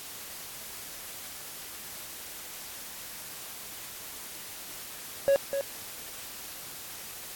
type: tone with echo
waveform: triangle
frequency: 554 Hz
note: C#5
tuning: 1 cent flat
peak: -17 dBFS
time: 5.28-5.36 s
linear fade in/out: 0 ms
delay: 250 ms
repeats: 1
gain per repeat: -8 dB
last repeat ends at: 5.61 s
effects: white hiss -42 dBFS RMS until 7.35 s + AAC 64 kbps